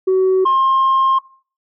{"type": "tone pair in turn", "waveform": "sine", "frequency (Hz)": [376.3, 1064.3], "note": ["F#4", "C6"], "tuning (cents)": [29, 29], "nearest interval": "octave + tritone", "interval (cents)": 1800, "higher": "second", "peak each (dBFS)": -9, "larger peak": "neither", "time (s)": [[0.07, 0.45], [0.45, 1.19]], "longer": "second", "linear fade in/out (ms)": 10, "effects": ["noise-tail reverb RT60 0.4 s tail -20 dB re dry", "tanh soft clip ceiling -9 dBFS"]}